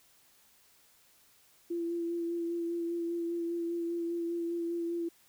sine tone with vibrato, 339.6 Hz, F4, 48 cents flat, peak -31 dBFS, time 1.7-5.09 s, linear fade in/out 10 ms, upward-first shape sine, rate 5 Hz, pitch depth 18 cents each way, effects white hiss -64 dBFS RMS until 5.28 s

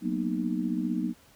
sine chord, B major seventh, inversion second, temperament just, 185.21 / 231.5 / 246.9 / 308.7 Hz, F#3 / A#3 / B3 / D#4, +2 / -12 / 0 / -14 cents, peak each -32 dBFS, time 0.01-1.14 s, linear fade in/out 50 ms, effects pink hiss -58 dBFS RMS until 1.35 s

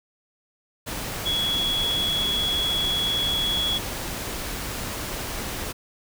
sine tone in noise, 3358 Hz, G#7, 18 cents sharp, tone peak -22 dBFS, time 1.25-3.79 s, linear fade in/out 20 ms, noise pink, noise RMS -31 dBFS, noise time 0.86-5.73 s, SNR +6 dB, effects none

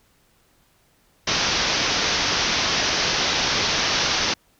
white low-pass noise, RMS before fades -22 dBFS, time 1.27-4.34 s, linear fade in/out 5 ms, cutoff 6100 Hz, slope 96 dB/octave, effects pink hiss -61 dBFS RMS until 4.59 s

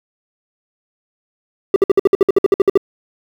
triangle tone bursts, 392 Hz, G4, in tune, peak -4 dBFS, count 14, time 1.74-2.775 s, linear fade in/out 2 ms, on 21 ms, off 57 ms, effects 7-bit

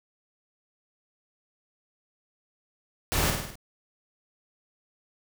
pink noise with echo, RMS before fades -26 dBFS, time 3.12-3.3 s, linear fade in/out 0 ms, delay 51 ms, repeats 5, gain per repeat -4 dB, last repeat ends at 3.555 s, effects none

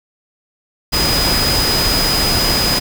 sine tone in noise, 4978 Hz, D#8, in tune, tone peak -16 dBFS, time 0.92-2.8 s, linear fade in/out 20 ms, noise pink, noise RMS -17 dBFS, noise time 0.92-2.8 s, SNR -2 dB, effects none

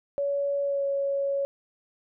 sine tone with pitch glide, 564 to 556.2 Hz, C#5 to C#5, +30 to +6 cents, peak -24 dBFS, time 0.18-1.45 s, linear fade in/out 0 ms, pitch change -24 cents, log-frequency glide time 0.61-0.85 s, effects none

